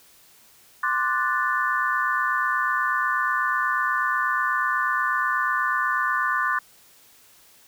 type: chord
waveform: sine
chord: D dominant seventh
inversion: third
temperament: equal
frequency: 1046.5 / 1174.7 / 1480 / 1760 Hz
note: C6 / D6 / F#6 / A6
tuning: 0 / 0 / 0 / 0 cents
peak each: -27 / -26 / -26 / -26 dBFS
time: 0.83-6.59 s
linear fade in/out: 5 ms
effects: white hiss -54 dBFS RMS until 7.67 s